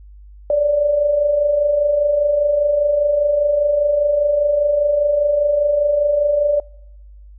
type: tone pair together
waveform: sine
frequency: 561 / 586 Hz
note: C#5 / D5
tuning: +21 / -4 cents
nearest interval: minor second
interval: 75 cents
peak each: -23 / -13 dBFS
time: 0.5-6.6 s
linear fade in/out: 2 ms
effects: noise-tail reverb RT60 0.9 s tail -25 dB re dry + added 50 Hz sine -38 dBFS peak until 7.38 s